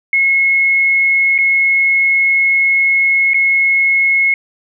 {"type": "tone with dropouts", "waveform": "sine", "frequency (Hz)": 2174, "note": "C#7", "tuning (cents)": -34, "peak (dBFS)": -9, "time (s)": [0.13, 4.34], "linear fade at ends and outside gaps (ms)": 2, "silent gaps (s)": [[1.38, 1.386], [3.335, 3.343]], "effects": []}